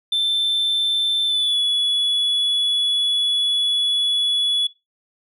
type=tone with pitch glide; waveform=sine; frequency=3546 to 3402 Hz; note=A7 to G#7; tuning=+13 to +41 cents; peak=-14 dBFS; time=0.12-4.67 s; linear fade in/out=5 ms; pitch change=-72 cents; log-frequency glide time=1.26-1.58 s; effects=noise-tail reverb RT60 0.2 s tail -19 dB re dry + tanh soft clip ceiling -16 dBFS